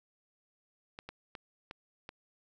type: clicks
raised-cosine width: 0.3 ms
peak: -27 dBFS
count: 5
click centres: 0.989 / 1.09 / 1.352 / 1.711 / 2.091 s
effects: none